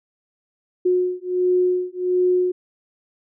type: beating tone pair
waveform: sine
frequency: 362.2 / 363.6 Hz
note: F#4 / F#4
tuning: -37 / -30 cents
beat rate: 1.4 Hz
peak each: -20 dBFS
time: 0.85-2.52 s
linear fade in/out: 10 ms
effects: none